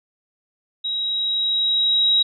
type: tone with level ramp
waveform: sine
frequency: 3833 Hz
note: A#7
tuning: 47 cents sharp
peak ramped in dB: -22 to -13 dBFS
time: 0.84-2.23 s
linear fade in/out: 10 ms
effects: none